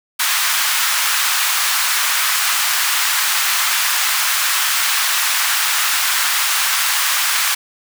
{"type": "high-pass noise", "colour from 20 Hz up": "pink", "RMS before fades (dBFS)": -17, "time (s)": [0.19, 7.55], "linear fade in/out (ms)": 10, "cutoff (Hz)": 1100, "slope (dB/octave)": 24, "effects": []}